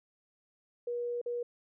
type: tone with dropouts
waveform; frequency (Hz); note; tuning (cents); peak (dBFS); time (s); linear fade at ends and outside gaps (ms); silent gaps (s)
sine; 480.6; B4; -47; -32; 0.87-1.43; 5; 1.215-1.26
effects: none